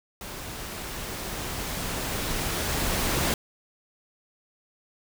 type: noise with level ramp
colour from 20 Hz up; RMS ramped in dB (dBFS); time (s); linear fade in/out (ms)
pink; -38 to -25; 0.21-3.34; 2
effects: none